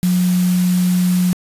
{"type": "tone in noise", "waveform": "sine", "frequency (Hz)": 180.5, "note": "F#3", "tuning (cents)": -43, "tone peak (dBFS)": -12, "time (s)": [0.03, 1.33], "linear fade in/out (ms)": 0, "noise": "white", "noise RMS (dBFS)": -29, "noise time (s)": [0.03, 1.33], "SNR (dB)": 14, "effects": ["resampled to 32000 Hz"]}